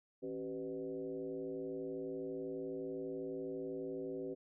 sine tone with frequency modulation, 384.8 Hz, G4, 32 cents flat, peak -39 dBFS, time 0.22-4.35 s, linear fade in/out 20 ms, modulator 112 Hz, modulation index 1.2, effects none

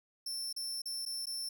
sawtooth tone with dropouts, 5370 Hz, E8, 31 cents sharp, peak -34 dBFS, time 0.26-1.49 s, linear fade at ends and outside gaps 5 ms, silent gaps 0.528-0.563 / 0.819-0.856 / 1.053-1.061 / 1.257-1.268 s, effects none

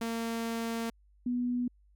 sawtooth / sine tone pair in turn, 229.1 / 245.4 Hz, A#3 / B3, -30 / -11 cents, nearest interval minor second, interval 119 cents, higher second, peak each -28 dBFS, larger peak neither, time 0.01-0.9 / 1.26-1.68 s, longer first, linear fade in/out 5 ms, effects added 50 Hz sine -60 dBFS peak until 1.95 s

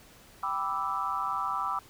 sine chord, E minor seventh, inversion first, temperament equal, 784 / 987.8 / 1174.7 / 1318.5 Hz, G5 / B5 / D6 / E6, 0 / 0 / 0 / 0 cents, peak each -37 / -34 / -32 / -34 dBFS, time 0.43-1.79 s, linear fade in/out 2 ms, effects pink hiss -55 dBFS RMS until 1.89 s

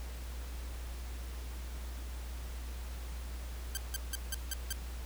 5% pulse tone bursts, 1568 Hz, G6, in tune, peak -23 dBFS, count 6, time 3.75-4.726 s, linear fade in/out 0 ms, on 21 ms, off 170 ms, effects added 60 Hz sine -39 dBFS peak until 5.05 s + pink hiss -51 dBFS RMS until 5.05 s

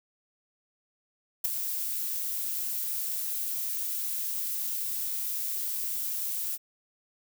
violet noise with ADSR envelope, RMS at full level -23 dBFS, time 1.44-6.58 s, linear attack 13 ms, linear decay 7 ms, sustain -9 dB, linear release 38 ms, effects none

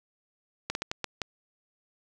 slowing click train, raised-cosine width 0.2 ms, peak -13 dBFS, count 6, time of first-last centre 0.7-1.217 s, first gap 51 ms, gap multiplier 1.36, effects none

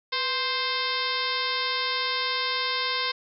harmonic tone with a mistuned harmonic, 523.3 Hz, C5, in tune, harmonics 1 / 2 / 3 / 4 / 5 / 6 / 7 / 8 / 9 / 10, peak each -37 / -31 / -35 / -32 / -37 / -36 / -32 / -35 / -35 / -36 dBFS, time 0.12-3.12 s, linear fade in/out 10 ms, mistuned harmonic 1, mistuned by -97 cents, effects none

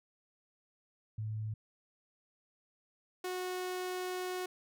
sine / sawtooth tone pair in turn, 108.4 / 366 Hz, A2 / F#4, -25 / -19 cents, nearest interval octave + major sixth, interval 2106 cents, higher second, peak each -35 / -32 dBFS, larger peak second, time 1.18-1.54 / 3.24-4.46 s, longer second, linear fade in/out 5 ms, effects none

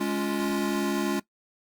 square chord, Db major, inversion second, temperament equal with one note detuned, 207.7 / 279.9 / 349.2 Hz, Ab3 / Db4 / F4, 0 / +17 / 0 cents, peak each -30 dBFS, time 0-1.2 s, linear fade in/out 10 ms, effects noise-tail reverb RT60 0.1 s tail -19 dB re dry + Opus 32 kbps

